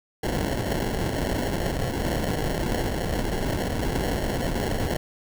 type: noise with sample-and-hold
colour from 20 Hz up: pink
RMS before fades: -26 dBFS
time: 0.23-4.97 s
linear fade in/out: 5 ms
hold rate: 1225 Hz
effects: none